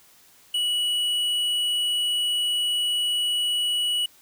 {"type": "tone with tanh clipping", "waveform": "sine", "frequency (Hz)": 2935, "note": "F#7", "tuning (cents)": -15, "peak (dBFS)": -23, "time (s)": [0.54, 4.06], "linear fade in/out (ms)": 5, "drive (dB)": 9, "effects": ["white hiss -55 dBFS RMS until 4.21 s"]}